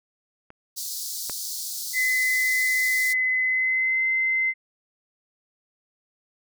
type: clicks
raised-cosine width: 0.5 ms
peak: -29 / -19 dBFS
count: 2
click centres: 0.504 / 1.297 s
type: high-pass noise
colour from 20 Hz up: pink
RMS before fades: -32 dBFS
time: 0.76-3.14 s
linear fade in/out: 20 ms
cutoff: 4200 Hz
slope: 48 dB/octave
type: tone with pitch glide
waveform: sine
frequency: 2029 to 2067 Hz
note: B6 to C7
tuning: +46 to -22 cents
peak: -20 dBFS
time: 1.93-4.54 s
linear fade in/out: 50 ms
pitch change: +32 cents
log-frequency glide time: 3.43-4.06 s
effects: none